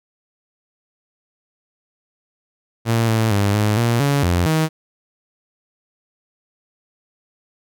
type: tone with pitch steps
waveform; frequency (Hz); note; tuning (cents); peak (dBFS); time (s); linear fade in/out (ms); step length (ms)
sawtooth; 114.7 / 111.6 / 101 / 105.7 / 117.6 / 141.5 / 87.7 / 158.2; A#2 / A2 / G#2 / G#2 / A#2 / C#3 / F2 / D#3; -28 / +25 / -48 / +31 / +16 / +36 / +8 / +29; -11; 2.85-4.69; 50; 230
effects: none